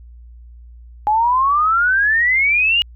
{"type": "exponential sweep", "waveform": "sine", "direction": "up", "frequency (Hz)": [830.6, 2902], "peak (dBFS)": -12, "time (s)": [1.07, 2.82], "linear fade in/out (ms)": 0, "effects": ["added 59 Hz sine -37 dBFS peak until 2.95 s"]}